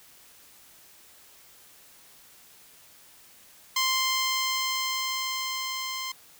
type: tone with level ramp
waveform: 10% pulse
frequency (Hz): 1046.5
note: C6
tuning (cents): 0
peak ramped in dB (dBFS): -14 to -23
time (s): 3.76-6.12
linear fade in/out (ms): 5
effects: white hiss -54 dBFS RMS until 6.39 s